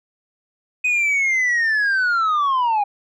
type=linear sweep; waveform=sine; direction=down; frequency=2513 to 799 Hz; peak=-13 dBFS; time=0.84-2.84 s; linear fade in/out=10 ms; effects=tanh soft clip ceiling -15 dBFS